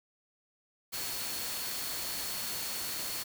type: tone in noise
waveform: sine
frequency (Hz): 4380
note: C#8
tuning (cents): -22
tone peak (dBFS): -43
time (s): 0.92-3.24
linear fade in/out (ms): 20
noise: white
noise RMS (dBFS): -37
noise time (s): 0.92-3.24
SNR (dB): -9
effects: none